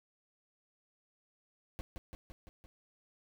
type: noise with echo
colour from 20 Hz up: brown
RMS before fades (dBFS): -40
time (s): 1.79-1.81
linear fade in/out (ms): 0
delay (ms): 170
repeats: 5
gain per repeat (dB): -3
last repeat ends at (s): 2.66
effects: none